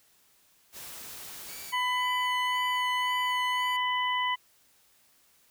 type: noise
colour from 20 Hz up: white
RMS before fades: -43 dBFS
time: 0.72-1.74 s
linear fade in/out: 50 ms
type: tone with vibrato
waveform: 10% pulse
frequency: 2217 Hz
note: C#7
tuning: in tune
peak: -36 dBFS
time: 1.48-3.77 s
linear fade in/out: 10 ms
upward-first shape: sine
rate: 1.9 Hz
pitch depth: 78 cents each way
type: harmonic tone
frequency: 999 Hz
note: B5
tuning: 20 cents sharp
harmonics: 1 / 2 / 3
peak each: -28 / -31 / -33 dBFS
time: 1.72-4.36 s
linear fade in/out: 20 ms
effects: white hiss -64 dBFS RMS until 5.5 s